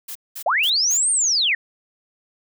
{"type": "noise bursts", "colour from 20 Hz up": "blue", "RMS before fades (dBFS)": -32, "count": 4, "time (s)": [0.08, 0.976], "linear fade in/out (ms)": 10, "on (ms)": 74, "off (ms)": 200}
{"type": "linear two-way sweep", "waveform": "sine", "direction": "up then down", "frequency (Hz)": [554.4, 8940, 1746], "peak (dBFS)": -16, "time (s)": [0.46, 1.55], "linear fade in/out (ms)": 5, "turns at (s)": 1.11}
{"effects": []}